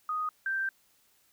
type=tone pair in turn; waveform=sine; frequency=1244.5 / 1568 Hz; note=D#6 / G6; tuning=0 / 0 cents; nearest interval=major third; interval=400 cents; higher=second; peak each=-29 / -28 dBFS; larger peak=second; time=0.09-0.29 / 0.46-0.69 s; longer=second; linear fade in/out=2 ms; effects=white hiss -67 dBFS RMS until 1.32 s